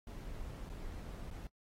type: noise with dropouts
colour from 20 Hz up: brown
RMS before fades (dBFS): -45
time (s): 0.07-1.47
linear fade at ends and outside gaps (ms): 2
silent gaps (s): 0.693-0.698 / 1.302-1.31
effects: noise-tail reverb RT60 0.1 s tail -25 dB re dry + AAC 48 kbps